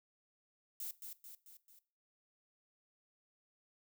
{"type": "noise with echo", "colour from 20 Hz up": "violet", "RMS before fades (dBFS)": -43, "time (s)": [0.8, 0.91], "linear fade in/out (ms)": 2, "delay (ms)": 220, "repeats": 4, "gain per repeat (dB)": -5, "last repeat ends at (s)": 1.79, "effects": ["noise-tail reverb RT60 0.4 s tail -18 dB re dry"]}